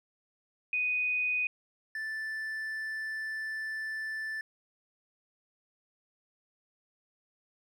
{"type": "tone pair in turn", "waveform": ["sine", "triangle"], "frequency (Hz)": [2489, 1760], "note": ["D#7", "A6"], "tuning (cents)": [0, 0], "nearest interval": "tritone", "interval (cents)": 600, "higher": "first", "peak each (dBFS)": [-27, -32], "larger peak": "first", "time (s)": [[0.73, 1.47], [1.95, 4.41]], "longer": "second", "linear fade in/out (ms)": 2, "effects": []}